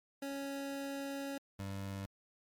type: tone pair in turn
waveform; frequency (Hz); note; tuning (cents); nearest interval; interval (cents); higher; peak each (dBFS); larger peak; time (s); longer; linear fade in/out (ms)
25% pulse; 277.2 / 98; C#4 / G2; 0 / 0; octave + tritone; 1800; first; -35 / -36; first; 0.22-1.38 / 1.59-2.06; first; 5
effects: MP3 96 kbps